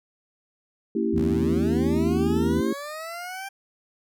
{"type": "chord", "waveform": "sine", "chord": "A# diminished seventh", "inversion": "none", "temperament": "equal with one note detuned", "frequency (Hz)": [227.1, 277.2, 329.6, 392], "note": ["A#3", "C#4", "E4", "G4"], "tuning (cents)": [-45, 0, 0, 0], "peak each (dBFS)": [-26, -31, -26, -27], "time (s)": [0.95, 2.73], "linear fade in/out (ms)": 5}
{"type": "harmonic tone", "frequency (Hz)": 82.41, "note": "E2", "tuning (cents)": 0, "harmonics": [1, 2, 3], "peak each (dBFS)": [-29, -28, -28], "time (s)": [1.13, 2.61], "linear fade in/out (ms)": 5}
{"type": "linear sweep", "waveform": "20% pulse", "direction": "up", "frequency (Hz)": [51.91, 793], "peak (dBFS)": -28, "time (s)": [1.16, 3.49], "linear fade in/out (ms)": 10}
{"effects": []}